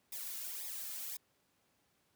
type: noise with flanger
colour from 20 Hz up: blue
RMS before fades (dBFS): -43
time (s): 0.12-1.17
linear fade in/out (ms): 5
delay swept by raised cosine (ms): 0.67 to 2.67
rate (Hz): 1.9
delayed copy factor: -1
effects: pink hiss -75 dBFS RMS until 2.15 s + high-pass 100 Hz 12 dB/octave